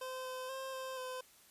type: tone with pitch steps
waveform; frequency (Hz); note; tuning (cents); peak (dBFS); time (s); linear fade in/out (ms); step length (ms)
25% pulse; 516 / 513 / 530 / 523 / 511; C5 / C5 / C5 / C5 / C5; -24 / -34 / +22 / -1 / -41; -37; 0.01-1.21; 5; 240
effects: white hiss -63 dBFS RMS until 1.5 s + resampled to 32000 Hz